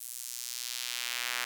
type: tone with high-pass filter sweep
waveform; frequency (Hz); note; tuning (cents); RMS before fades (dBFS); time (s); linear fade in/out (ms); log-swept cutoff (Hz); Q
sawtooth; 121.8; B2; -24; -37; 0-1.45; 10; 9800 to 1700; 1.1
effects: none